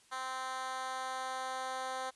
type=tone with high-pass filter sweep; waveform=10% pulse; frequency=260 Hz; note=C4; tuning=11 cents flat; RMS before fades=-39 dBFS; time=0.11-2.11 s; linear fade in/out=20 ms; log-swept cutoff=970 to 630 Hz; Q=1.6; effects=white hiss -65 dBFS RMS until 2.15 s + resampled to 24000 Hz